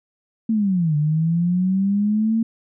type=linear two-way sweep; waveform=sine; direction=down then up; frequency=228.4 to 146.83 to 228.4 Hz; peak=-16 dBFS; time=0.49-2.43 s; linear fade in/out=5 ms; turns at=0.96 s; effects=none